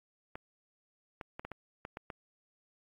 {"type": "clicks", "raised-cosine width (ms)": 0.5, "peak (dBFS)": -26, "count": 8, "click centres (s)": [0.355, 1.212, 1.395, 1.45, 1.517, 1.851, 1.971, 2.102], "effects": ["AAC 32 kbps"]}